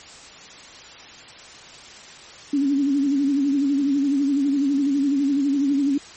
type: tone with vibrato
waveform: sine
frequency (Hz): 279.7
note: C#4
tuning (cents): +16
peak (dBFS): -17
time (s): 2.53-5.98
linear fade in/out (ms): 5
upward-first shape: sine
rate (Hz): 12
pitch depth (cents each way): 69
effects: white hiss -42 dBFS RMS until 6.16 s + MP3 32 kbps